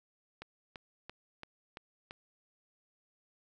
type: click train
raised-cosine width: 0.3 ms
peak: -28 dBFS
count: 6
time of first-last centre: 0.42-2.109 s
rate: 2.96 Hz
effects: none